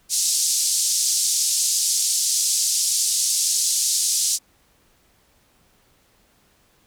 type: band-pass noise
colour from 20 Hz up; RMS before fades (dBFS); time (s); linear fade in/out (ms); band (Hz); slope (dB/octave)
pink; -21; 0.09-4.39; 50; 5100 to 9700; 24
effects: pink hiss -60 dBFS RMS until 6.86 s